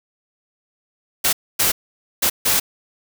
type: noise bursts at uneven times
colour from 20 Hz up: white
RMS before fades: -17 dBFS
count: 4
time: 1.24-1.33 / 1.59-1.72 / 2.22-2.3 / 2.45-2.6 s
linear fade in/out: 10 ms
effects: none